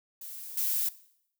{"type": "noise with level steps", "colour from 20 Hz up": "violet", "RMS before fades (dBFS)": [-42, -29], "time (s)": [0.21, 0.89], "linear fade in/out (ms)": 5, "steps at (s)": 0.57, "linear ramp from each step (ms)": 5, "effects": ["noise-tail reverb RT60 0.7 s tail -18 dB re dry"]}